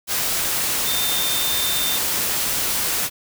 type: tone in noise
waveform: sine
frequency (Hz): 3605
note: A7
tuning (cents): +41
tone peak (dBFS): -24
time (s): 0.84-2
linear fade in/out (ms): 50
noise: white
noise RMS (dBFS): -22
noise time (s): 0.07-3.1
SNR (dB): -5
effects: none